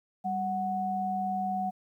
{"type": "tone pair together", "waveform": "sine", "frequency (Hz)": [196.23, 740], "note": ["G3", "F#5"], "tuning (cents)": [2, 0], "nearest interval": "octave + major seventh", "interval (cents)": 2298, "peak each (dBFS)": [-34, -29], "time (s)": [0.24, 1.71], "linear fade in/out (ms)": 20, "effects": ["11-bit"]}